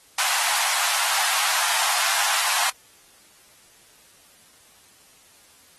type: high-pass noise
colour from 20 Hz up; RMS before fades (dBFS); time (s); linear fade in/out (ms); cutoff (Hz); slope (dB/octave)
pink; -23; 0.18-2.7; 5; 730; 48
effects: white hiss -54 dBFS RMS until 5.78 s + AAC 32 kbps